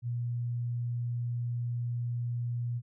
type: tone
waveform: sine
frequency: 120 Hz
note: B2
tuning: 49 cents flat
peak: -30 dBFS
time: 0.02-2.82 s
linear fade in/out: 50 ms
effects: none